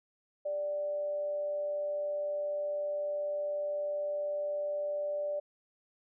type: tone with amplitude modulation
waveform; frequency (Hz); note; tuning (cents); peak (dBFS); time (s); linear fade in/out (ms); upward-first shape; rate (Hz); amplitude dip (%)
sine; 587.3; D5; 0; -30; 0.45-5.4; 10; sine; 184; 25
effects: none